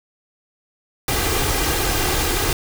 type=noise with comb filter; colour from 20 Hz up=pink; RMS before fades=-20 dBFS; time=1.08-2.53 s; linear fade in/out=2 ms; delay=2.5 ms; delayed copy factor=+0.55; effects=none